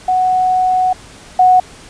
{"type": "tone pair in turn", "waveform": "sine", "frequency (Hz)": [740, 736.5], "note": ["F#5", "F#5"], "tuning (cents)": [0, -8], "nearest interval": "unison", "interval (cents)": 8, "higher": "first", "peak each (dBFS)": [-10, -5], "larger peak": "second", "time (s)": [[0.08, 0.93], [1.39, 1.6]], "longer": "first", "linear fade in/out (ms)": 5, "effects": ["pink hiss -38 dBFS RMS until 1.89 s", "resampled to 22050 Hz"]}